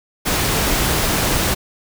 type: noise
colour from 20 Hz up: pink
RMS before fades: -18 dBFS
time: 0.25-1.55 s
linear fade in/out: 20 ms
effects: none